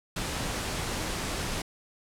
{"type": "noise", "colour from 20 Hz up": "pink", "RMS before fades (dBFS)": -32, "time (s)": [0.16, 1.62], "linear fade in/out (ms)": 5, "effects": ["low-pass 10000 Hz 12 dB/octave"]}